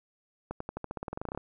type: accelerating click train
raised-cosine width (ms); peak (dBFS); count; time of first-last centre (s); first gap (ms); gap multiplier
1; -21; 17; 0.51-1.376; 94; 0.92
effects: none